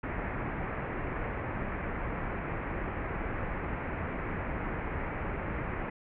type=low-pass noise; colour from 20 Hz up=pink; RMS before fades=-35 dBFS; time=0.03-5.9 s; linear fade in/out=5 ms; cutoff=2300 Hz; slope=48 dB/octave; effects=none